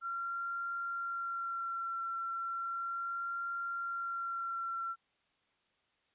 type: tone with vibrato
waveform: sine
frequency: 1369 Hz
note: F6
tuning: 35 cents flat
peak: -35 dBFS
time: 0.01-4.96 s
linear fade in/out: 50 ms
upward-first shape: sine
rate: 0.35 Hz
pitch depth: 16 cents each way
effects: white hiss -75 dBFS RMS until 6.14 s + resampled to 8000 Hz